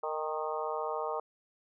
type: harmonic tone with a mistuned harmonic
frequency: 154.5 Hz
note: D#3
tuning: 12 cents flat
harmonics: 3 / 4 / 5 / 6 / 7 / 8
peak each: -37 / -38 / -39 / -40 / -40 / -41 dBFS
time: 0.03-1.2 s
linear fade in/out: 5 ms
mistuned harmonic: 5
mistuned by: +36 cents
effects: none